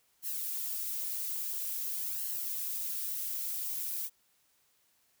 violet noise with flanger, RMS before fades -36 dBFS, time 0.22-4.1 s, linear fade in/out 50 ms, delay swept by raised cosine 0.82 to 5.92 ms, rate 0.49 Hz, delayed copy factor -0.7, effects white hiss -71 dBFS RMS until 5.2 s

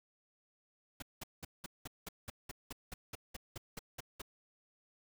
pink noise bursts, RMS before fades -44 dBFS, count 16, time 1-4.218 s, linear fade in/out 5 ms, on 23 ms, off 190 ms, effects none

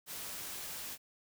white noise, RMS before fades -43 dBFS, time 0.06-0.98 s, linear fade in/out 50 ms, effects none

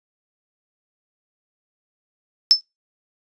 sine tone with exponential decay, 5274 Hz, E8, in tune, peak -4 dBFS, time 2.51-2.61 s, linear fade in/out 0 ms, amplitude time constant 21 ms, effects noise-tail reverb RT60 0.2 s tail -18 dB re dry + resampled to 22050 Hz

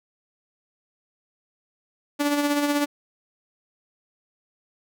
sawtooth tone with tremolo, 290 Hz, D4, 22 cents flat, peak -15 dBFS, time 2.19-2.86 s, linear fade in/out 20 ms, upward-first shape sine, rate 16 Hz, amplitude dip 45%, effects none

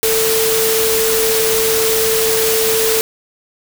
sine tone in noise, 445.4 Hz, A4, 21 cents sharp, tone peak -15 dBFS, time 0.03-3.01 s, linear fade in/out 0 ms, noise white, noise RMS -17 dBFS, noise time 0.03-3.01 s, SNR -1 dB, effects none

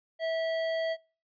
sine tone with hard clipping, 652 Hz, E5, 19 cents flat, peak -30 dBFS, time 0.19-0.97 s, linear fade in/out 50 ms, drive 15 dB, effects noise-tail reverb RT60 0.4 s tail -25 dB re dry + resampled to 11025 Hz

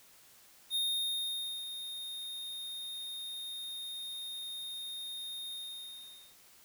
square tone with ADSR envelope, 3688 Hz, A#7, 19 cents flat, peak -30 dBFS, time 0.7-6.37 s, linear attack 51 ms, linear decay 890 ms, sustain -10 dB, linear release 840 ms, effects white hiss -60 dBFS RMS until 6.64 s

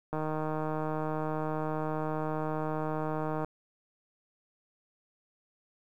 click train, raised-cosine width 1 ms, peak -20 dBFS, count 515, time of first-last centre 0.13-3.446 s, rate 155 Hz, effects 10-bit

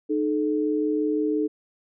sine tone pair together, 305.7 / 431.5 Hz, D#4 / A4, -30 / -34 cents, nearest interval tritone, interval 596 cents, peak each -23 / -25 dBFS, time 0.09-1.48 s, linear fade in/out 20 ms, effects none

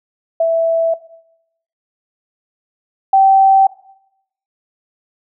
sine tone pair in turn, 659.3 / 774.9 Hz, E5 / G5, 0 / -20 cents, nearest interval minor third, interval 280 cents, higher second, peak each -10 / -6 dBFS, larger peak second, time 0.4-0.94 / 3.13-3.67 s, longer neither, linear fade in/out 5 ms, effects noise-tail reverb RT60 0.8 s tail -19 dB re dry

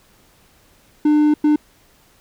triangle tone bursts at uneven times, 300 Hz, D4, 37 cents sharp, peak -9 dBFS, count 2, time 1.05-1.34 / 1.44-1.56 s, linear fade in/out 5 ms, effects pink hiss -54 dBFS RMS until 2.2 s

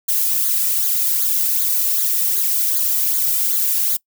violet noise with flanger, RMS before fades -18 dBFS, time 0.08-3.97 s, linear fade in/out 10 ms, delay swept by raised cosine 0.36 to 1.86 ms, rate 2.6 Hz, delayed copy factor -0.8, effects noise-tail reverb RT60 0.1 s tail -23 dB re dry

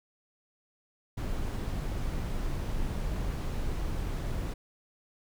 brown noise, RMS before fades -32 dBFS, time 1.17-4.54 s, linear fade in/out 10 ms, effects none

